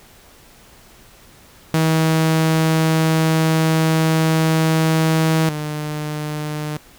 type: tone pair in turn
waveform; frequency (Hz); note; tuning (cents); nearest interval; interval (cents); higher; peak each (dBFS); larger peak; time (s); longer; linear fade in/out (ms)
sawtooth; 160 / 151.02; D#3 / D3; +49 / +49; minor second; 100; first; -10 / -19; first; 1.74-5.49 / 5.49-6.77; first; 0
effects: pink hiss -47 dBFS RMS until 6.98 s